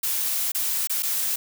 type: noise with dropouts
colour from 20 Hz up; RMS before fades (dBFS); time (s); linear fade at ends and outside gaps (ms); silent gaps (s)
blue; -25; 0.03-1.36; 5; 0.519-0.547 / 0.873-0.896 / 1.024-1.031
effects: none